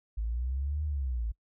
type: linear two-way sweep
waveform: sine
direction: up then down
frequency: 52.5 to 76.8 to 52.5 Hz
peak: -29 dBFS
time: 0.17-1.32 s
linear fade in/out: 10 ms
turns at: 0.84 s
effects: noise-tail reverb RT60 0.1 s tail -25 dB re dry